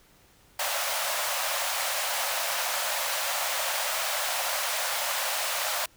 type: high-pass noise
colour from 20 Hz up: pink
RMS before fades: -29 dBFS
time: 0.59-5.86 s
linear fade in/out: 5 ms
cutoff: 540 Hz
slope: 96 dB/octave
effects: pink hiss -59 dBFS RMS until 5.96 s